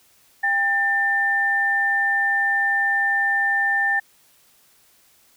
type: tone pair together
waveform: sine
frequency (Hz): 797.4 / 1790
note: G5 / A6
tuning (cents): +29 / +29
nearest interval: octave + major second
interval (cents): 1400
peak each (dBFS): -25 / -18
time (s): 0.43-4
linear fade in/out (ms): 10
effects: white hiss -57 dBFS RMS until 5.36 s